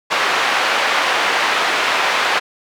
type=band-pass noise; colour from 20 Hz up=pink; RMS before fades=-17 dBFS; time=0.1-2.4 s; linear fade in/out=20 ms; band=810 to 3000 Hz; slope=12 dB/octave; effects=none